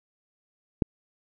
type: click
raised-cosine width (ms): 3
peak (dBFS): -8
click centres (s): 0.822
effects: none